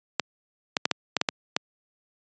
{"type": "clicks", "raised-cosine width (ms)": 0.2, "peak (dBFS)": -4, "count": 8, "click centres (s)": [0.197, 0.768, 0.855, 0.913, 1.167, 1.214, 1.288, 1.565], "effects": ["high-pass 150 Hz 12 dB/octave", "resampled to 16000 Hz"]}